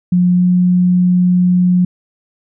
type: tone with pitch glide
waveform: sine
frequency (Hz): 178.7 to 179.84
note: F3 to F#3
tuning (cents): +40 to -49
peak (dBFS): -8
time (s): 0.12-1.85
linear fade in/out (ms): 5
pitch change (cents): +11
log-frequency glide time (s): 0.35-0.43
effects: none